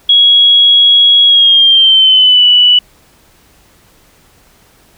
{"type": "tone with pitch glide", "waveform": "sine", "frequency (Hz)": [3322, 2960], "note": ["G#7", "F#7"], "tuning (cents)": [0, 0], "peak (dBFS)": -3, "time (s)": [0.09, 2.79], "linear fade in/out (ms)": 5, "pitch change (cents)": -200, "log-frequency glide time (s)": [1.26, 2.45], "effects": ["pink hiss -47 dBFS RMS until 4.97 s"]}